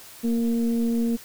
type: tone with frequency modulation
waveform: sine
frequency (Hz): 232.9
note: A#3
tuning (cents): -1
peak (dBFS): -20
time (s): 0.23-1.17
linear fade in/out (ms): 20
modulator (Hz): 230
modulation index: 0.54
effects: white hiss -45 dBFS RMS until 1.24 s